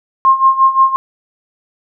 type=tone with tremolo; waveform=sine; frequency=1065 Hz; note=C6; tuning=30 cents sharp; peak=-4 dBFS; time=0.25-0.96 s; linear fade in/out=0 ms; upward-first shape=sine; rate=5.7 Hz; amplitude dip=80%; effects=none